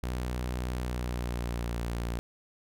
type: tone with pitch glide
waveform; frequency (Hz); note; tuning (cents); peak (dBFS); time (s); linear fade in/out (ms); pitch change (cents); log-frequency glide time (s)
sawtooth; 61.74 to 58.61; B1 to A#1; 0 to +10; -27; 0.03-2.19; 0; -90; 0.85-1.75
effects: none